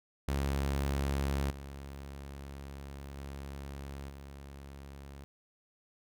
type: tone with level steps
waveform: sawtooth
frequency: 69.3 Hz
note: C#2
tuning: in tune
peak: -26 / -39 / -37 / -42 dBFS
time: 0.28-5.24 s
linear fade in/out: 0 ms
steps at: 1.5 / 3.17 / 4.09 s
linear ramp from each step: 10 ms
effects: none